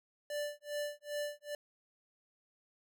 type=tone with tremolo; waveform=square; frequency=587.3 Hz; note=D5; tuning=in tune; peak=-35 dBFS; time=0.3-1.55 s; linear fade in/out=2 ms; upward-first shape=sine; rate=2.5 Hz; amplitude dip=100%; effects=none